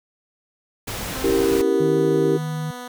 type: noise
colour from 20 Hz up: pink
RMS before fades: -29 dBFS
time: 0.87-1.62 s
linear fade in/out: 10 ms
type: tone with pitch glide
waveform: 10% pulse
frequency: 261.6 to 246.9 Hz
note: C4 to B3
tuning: 0 to 0 cents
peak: -24 dBFS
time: 1.15-2.88 s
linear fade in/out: 5 ms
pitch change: -100 cents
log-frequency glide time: 1.33-1.51 s
type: chord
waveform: sine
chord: C# diminished seventh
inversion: none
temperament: equal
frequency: 277.2 / 329.6 / 392 / 466.2 Hz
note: C#4 / E4 / G4 / Bb4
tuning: 0 / 0 / 0 / 0 cents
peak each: -25 / -23 / -19 / -22 dBFS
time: 1.23-2.38 s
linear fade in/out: 20 ms
type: tone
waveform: sine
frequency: 155.56 Hz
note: D#3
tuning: in tune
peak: -24 dBFS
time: 1.8-2.71 s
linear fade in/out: 5 ms
effects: none